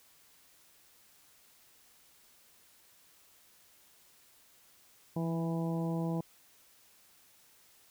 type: harmonic tone with a mistuned harmonic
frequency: 164.81 Hz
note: E3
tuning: in tune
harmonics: 1 / 2 / 3 / 4 / 5 / 6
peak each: -32 / -38 / -42 / -44 / -46 / -48 dBFS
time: 5.16-6.21 s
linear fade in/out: 5 ms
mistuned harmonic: 1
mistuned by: +23 cents
effects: white hiss -63 dBFS RMS until 7.9 s